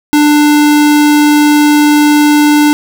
square tone, 296.4 Hz, D4, 16 cents sharp, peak -5 dBFS, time 0.13-2.73 s, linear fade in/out 0 ms, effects none

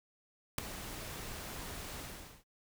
pink noise with ADSR envelope, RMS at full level -27 dBFS, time 0.58-2.44 s, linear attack 5 ms, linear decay 3 ms, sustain -17 dB, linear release 440 ms, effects noise-tail reverb RT60 0.1 s tail -26 dB re dry

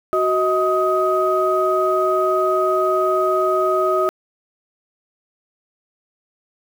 sine tone cluster, 372.4 / 631 / 1257 Hz, F#4 / D#5 / D#6, +11 / +24 / +17 cents, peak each -19 dBFS, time 0.13-4.09 s, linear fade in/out 0 ms, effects tanh soft clip ceiling -5 dBFS + 7-bit

